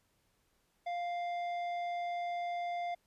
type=tone with tanh clipping; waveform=sine; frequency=699 Hz; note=F5; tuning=1 cent sharp; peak=-36 dBFS; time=0.86-2.95 s; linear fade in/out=10 ms; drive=10 dB; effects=pink hiss -75 dBFS RMS until 3.06 s + resampled to 32000 Hz